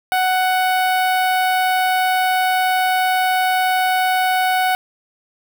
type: tone with notch filter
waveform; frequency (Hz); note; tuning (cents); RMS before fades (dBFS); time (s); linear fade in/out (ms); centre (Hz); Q
sawtooth; 743; F#5; +7; -17; 0.12-4.75; 0; 6600; 0.8
effects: none